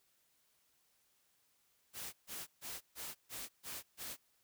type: noise bursts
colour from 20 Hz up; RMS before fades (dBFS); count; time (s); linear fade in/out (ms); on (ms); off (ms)
white; -45; 7; 1.93-4.17; 50; 200; 140
effects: white hiss -75 dBFS RMS until 4.43 s